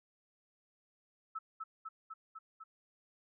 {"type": "tone with echo", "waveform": "sine", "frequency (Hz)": 1306, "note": "E6", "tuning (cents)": -17, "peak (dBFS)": -37, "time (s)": [1.35, 1.39], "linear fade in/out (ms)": 10, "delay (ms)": 250, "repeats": 5, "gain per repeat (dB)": -2, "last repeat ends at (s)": 2.64, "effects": []}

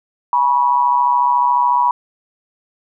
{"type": "tone with amplitude modulation", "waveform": "sine", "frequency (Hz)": 975, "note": "B5", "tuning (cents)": -23, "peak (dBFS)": -8, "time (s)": [0.33, 1.91], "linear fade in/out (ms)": 2, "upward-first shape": "sine", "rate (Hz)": 134, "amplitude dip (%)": 70, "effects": []}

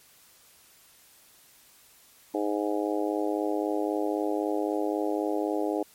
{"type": "harmonic tone", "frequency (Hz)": 103.83, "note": "G#2", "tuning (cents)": 0, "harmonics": [3, 4, 5, 6, 7, 8], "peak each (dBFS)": [-29, -31, -33, -35, -36, -37], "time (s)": [2.34, 5.83], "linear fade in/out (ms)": 5, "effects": ["white hiss -57 dBFS RMS until 5.94 s", "MP3 64 kbps"]}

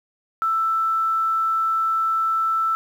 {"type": "tone with quantisation", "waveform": "sine", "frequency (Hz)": 1325, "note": "E6", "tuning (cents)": 9, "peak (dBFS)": -18, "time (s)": [0.42, 2.75], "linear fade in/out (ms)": 0, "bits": 8, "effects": []}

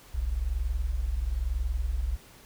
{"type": "tone pair together", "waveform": "sine", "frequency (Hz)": [42.46, 63.5], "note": ["F1", "B1"], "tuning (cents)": [-48, 49], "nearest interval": "perfect fifth", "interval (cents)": 697, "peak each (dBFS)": [-30, -28], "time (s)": [0.14, 2.17], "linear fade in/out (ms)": 10, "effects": ["pink hiss -53 dBFS RMS until 2.45 s"]}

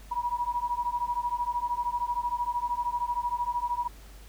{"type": "beating tone pair", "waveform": "sine", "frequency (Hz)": [959, 972], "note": ["A#5", "B5"], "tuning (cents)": [49, -28], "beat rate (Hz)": 13, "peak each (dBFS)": -30, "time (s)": [0.11, 3.88], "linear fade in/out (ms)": 10, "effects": ["added 50 Hz sine -46 dBFS peak until 4.28 s", "pink hiss -54 dBFS RMS until 4.28 s"]}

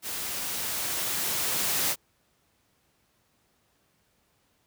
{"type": "noise with level ramp", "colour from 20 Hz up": "white", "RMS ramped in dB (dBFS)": [-34, -26], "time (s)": [0.02, 1.96], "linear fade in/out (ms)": 50, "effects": ["pink hiss -69 dBFS RMS until 4.66 s", "high-pass 60 Hz 12 dB/octave"]}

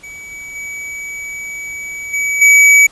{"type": "tone with level steps", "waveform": "square", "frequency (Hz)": 2279, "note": "C#7", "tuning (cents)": 47, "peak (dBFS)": [-30, -28, -24, -15, -5], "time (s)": [0.03, 2.87], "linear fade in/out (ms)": 10, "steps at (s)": [0.31, 0.55, 2.13, 2.41], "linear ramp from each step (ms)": 10, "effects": ["pink hiss -45 dBFS RMS until 2.91 s", "resampled to 24000 Hz"]}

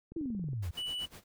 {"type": "click train", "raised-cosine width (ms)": 3, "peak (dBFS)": -34, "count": 10, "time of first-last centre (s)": [0.12, 0.533], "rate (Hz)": 21.8}
{"type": "exponential sweep", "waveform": "sine", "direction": "down", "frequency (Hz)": [349.2, 78.8], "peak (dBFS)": -33, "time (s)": [0.16, 0.71], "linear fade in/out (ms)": 5}
{"type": "noise with tremolo", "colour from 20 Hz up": "pink", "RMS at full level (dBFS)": -49, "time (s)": [0.62, 1.24], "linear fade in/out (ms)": 10, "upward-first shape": "sine", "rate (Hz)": 7.9, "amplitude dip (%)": 90}
{"type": "tone", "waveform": "triangle", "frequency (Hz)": 2960, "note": "F#7", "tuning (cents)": 0, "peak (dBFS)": -33, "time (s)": [0.77, 1.06], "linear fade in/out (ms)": 10}
{"effects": []}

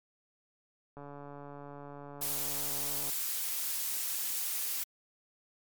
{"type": "click train", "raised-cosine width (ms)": 1, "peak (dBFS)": -33, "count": 305, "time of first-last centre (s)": [0.97, 3.096], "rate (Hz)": 143}
{"type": "noise", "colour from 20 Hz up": "blue", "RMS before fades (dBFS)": -34, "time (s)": [2.21, 4.84], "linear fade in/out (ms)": 10}
{"effects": ["MP3 96 kbps"]}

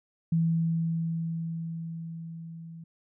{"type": "tone with level ramp", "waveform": "sine", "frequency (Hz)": 164.81, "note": "E3", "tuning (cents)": 0, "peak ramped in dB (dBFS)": [-21, -41], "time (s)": [0.32, 2.84], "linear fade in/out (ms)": 5, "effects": []}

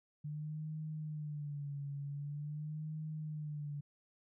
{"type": "tone with vibrato", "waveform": "sine", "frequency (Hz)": 148.3, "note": "D3", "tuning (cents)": 17, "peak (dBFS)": -39, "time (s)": [0.24, 3.81], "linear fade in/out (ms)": 10, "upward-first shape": "sine", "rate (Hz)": 0.45, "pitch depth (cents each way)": 82, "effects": []}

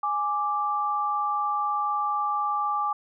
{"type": "tone pair together", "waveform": "sine", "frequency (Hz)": [830.6, 1174.6], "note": ["G#5", "D6"], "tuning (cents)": [0, 0], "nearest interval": "tritone", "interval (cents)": 600, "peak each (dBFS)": [-28, -25], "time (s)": [0.03, 2.93], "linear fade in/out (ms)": 5, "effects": []}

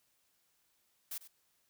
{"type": "noise with echo", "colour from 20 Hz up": "blue", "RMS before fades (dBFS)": -41, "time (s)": [1.11, 1.18], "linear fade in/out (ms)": 5, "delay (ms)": 97, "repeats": 1, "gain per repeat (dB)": -14, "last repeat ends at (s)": 1.277, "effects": ["white hiss -75 dBFS RMS until 1.69 s"]}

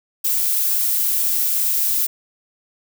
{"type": "noise", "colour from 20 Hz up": "violet", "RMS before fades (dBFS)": -19, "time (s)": [0.24, 2.07], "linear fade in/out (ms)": 10, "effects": []}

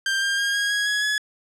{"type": "tone with pitch steps", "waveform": "sawtooth", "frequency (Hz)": [1582, 1600.4, 1619, 1637.8, 1656.8, 1676.1, 1695.5], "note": ["G6", "G6", "G#6", "G#6", "G#6", "G#6", "G#6"], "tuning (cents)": [15, 35, -45, -25, -5, 15, 35], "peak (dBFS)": -17, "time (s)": [0.06, 1.18], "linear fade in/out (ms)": 2, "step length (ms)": 160, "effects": ["low-pass 8000 Hz 12 dB/octave"]}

